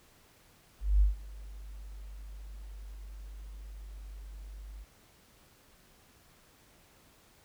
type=tone with ADSR envelope; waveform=sine; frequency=49.95 Hz; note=G1; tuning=33 cents sharp; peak=-19 dBFS; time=0.8-4.85 s; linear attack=210 ms; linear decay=140 ms; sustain=-23 dB; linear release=28 ms; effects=pink hiss -62 dBFS RMS until 7.44 s

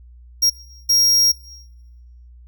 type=tone bursts at uneven times; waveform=45% pulse; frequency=5600 Hz; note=F8; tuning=4 cents sharp; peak=-13 dBFS; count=2; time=0.42-0.5 / 0.89-1.32 s; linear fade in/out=10 ms; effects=noise-tail reverb RT60 1.0 s tail -19 dB re dry + added 60 Hz sine -41 dBFS peak until 2.47 s

